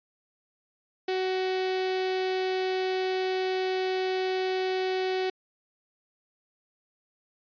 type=tone with notch filter; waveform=sawtooth; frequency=374.2 Hz; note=F#4; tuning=20 cents sharp; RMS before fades=-28 dBFS; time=1.08-5.3 s; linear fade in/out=5 ms; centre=1200 Hz; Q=1.7; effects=resampled to 11025 Hz